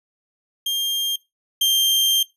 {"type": "tone pair in turn", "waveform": "40% pulse", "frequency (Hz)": [3200, 3171], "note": ["G7", "G7"], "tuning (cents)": [35, 19], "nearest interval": "unison", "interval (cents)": 16, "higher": "first", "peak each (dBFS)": [-19, -14], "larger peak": "second", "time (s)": [[0.66, 1.16], [1.61, 2.23]], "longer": "second", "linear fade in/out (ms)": 5, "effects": ["noise-tail reverb RT60 0.2 s tail -20 dB re dry", "resampled to 32000 Hz"]}